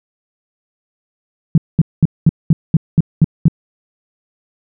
sine tone bursts, 160 Hz, D#3, 49 cents sharp, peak -4 dBFS, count 9, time 1.55-3.482 s, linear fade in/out 2 ms, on 28 ms, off 210 ms, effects none

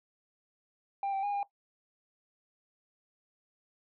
sine tone with pitch steps, 793 / 779 / 816 / 806 Hz, G5 / G5 / G#5 / G5, +20 / -11 / -31 / +48 cents, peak -27 dBFS, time 1.03-1.43 s, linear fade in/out 2 ms, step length 100 ms, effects noise-tail reverb RT60 0.1 s tail -17 dB re dry + tanh soft clip ceiling -29 dBFS

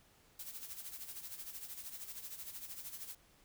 blue noise with tremolo, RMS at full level -45 dBFS, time 0.39-3.15 s, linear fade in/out 5 ms, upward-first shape sine, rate 13 Hz, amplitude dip 65%, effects pink hiss -67 dBFS RMS until 3.44 s

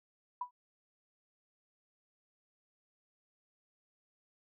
sine tone with exponential decay, 985 Hz, B5, 5 cents flat, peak -31 dBFS, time 0.41-0.51 s, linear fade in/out 5 ms, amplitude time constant 21 ms, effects none

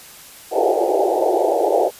pink band-pass noise, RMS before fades -17 dBFS, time 0.51-1.91 s, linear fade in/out 50 ms, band 340 to 840 Hz, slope 96 dB/octave, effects white hiss -41 dBFS RMS until 1.99 s + resampled to 32000 Hz

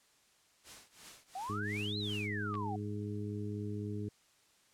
white noise with tremolo, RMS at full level -49 dBFS, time 0.63-2.3 s, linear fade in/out 50 ms, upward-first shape triangle, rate 2.8 Hz, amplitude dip 100%
sine exponential two-way sweep, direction up then down, 720 to 4186 to 720 Hz, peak -38 dBFS, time 1.35-2.76 s, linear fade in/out 5 ms, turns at 1.98 s
harmonic tone, 103.83 Hz, G#2, in tune, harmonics 1 / 2 / 3 / 4, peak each -39 / -42 / -44 / -45 dBFS, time 1.49-4.09 s, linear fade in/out 5 ms
clicks, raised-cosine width 0.3 ms, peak -33 dBFS, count 2, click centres 2.542 / 2.553 s
effects white hiss -68 dBFS RMS until 4.73 s + low-pass 9000 Hz 12 dB/octave

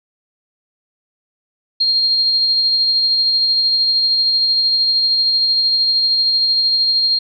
sine tone with tremolo, 4220 Hz, C8, 14 cents sharp, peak -11 dBFS, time 1.8-7.19 s, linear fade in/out 10 ms, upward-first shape sine, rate 13 Hz, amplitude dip 25%, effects none

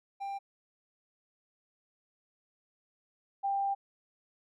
triangle / sine tone pair in turn, 792 / 792 Hz, G5 / G5, +18 / +18 cents, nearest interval unison, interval 0 cents, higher neither, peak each -33 / -28 dBFS, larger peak second, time 0.2-0.39 / 3.43-3.75 s, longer second, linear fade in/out 20 ms, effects none

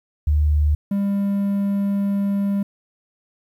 sine / triangle tone pair in turn, 74.8 / 199.69 Hz, D2 / G3, +32 / +32 cents, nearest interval octave + perfect fourth, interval 1700 cents, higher second, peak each -14 / -16 dBFS, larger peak first, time 0.27-0.75 / 0.91-2.63 s, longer second, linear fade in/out 5 ms, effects 9-bit

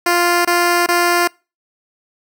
10% pulse tone bursts, 348.8 Hz, F4, 2 cents flat, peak -4 dBFS, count 3, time 0.06-1.276 s, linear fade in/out 5 ms, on 390 ms, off 23 ms, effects noise-tail reverb RT60 0.3 s tail -26 dB re dry

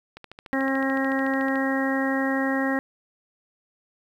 click train, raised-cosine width 0.3 ms, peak -24 dBFS, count 20, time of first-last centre 0.17-1.557 s, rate 13.7 Hz
harmonic tone, 268.8 Hz, C4, 47 cents sharp, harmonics 1 / 2 / 3 / 4 / 5 / 6 / 7, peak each -24 / -29 / -32 / -35 / -38 / -34 / -29 dBFS, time 0.53-2.79 s, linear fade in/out 0 ms
effects 9-bit

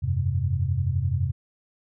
sine chord, F suspended second, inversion none, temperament equal with one note detuned, 86.45 / 98 / 130.81 Hz, F2 / G2 / C3, -17 / 0 / 0 cents, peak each -26 dBFS, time 0.02-1.32 s, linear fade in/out 20 ms, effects none

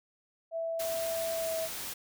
sine tone with pitch glide, 659.3 to 649.8 Hz, E5 to E5, 0 to -25 cents, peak -31 dBFS, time 0.51-1.69 s, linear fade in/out 50 ms, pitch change -25 cents, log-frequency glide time 1.32-1.55 s
white noise, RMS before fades -39 dBFS, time 0.79-1.94 s, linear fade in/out 10 ms
effects none

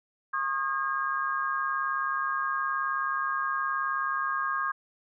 sine tone cluster, 1088 / 1227 / 1619 Hz, C#6 / D#6 / G#6, -33 / -25 / -45 cents, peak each -31 dBFS, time 0.33-4.72 s, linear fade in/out 10 ms, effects none

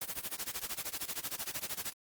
white noise with tremolo, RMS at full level -36 dBFS, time 0.01-1.93 s, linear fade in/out 5 ms, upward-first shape sine, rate 13 Hz, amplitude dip 90%, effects Opus 32 kbps

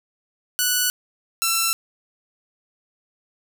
5% pulse tone pair in turn, 1480 / 1342.7 Hz, F#6 / E6, 0 / +31 cents, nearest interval major second, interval 169 cents, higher first, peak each -7 dBFS, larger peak neither, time 0.59-0.9 / 1.42-1.73 s, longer neither, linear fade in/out 0 ms, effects none

